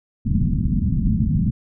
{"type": "low-pass noise", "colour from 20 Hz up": "white", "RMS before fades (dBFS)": -19, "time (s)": [0.25, 1.51], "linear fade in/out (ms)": 10, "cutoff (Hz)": 230, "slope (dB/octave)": 48, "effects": []}